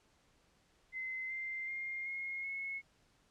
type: tone with pitch steps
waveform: sine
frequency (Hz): 2056 / 2087 / 2119 / 2151 / 2183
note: C7 / C7 / C7 / C7 / C#7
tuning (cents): -31 / -5 / +21 / +47 / -27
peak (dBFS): -38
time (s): 0.92-2.82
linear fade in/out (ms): 50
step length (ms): 380
effects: pink hiss -71 dBFS RMS until 3.3 s + low-pass 8000 Hz 12 dB/octave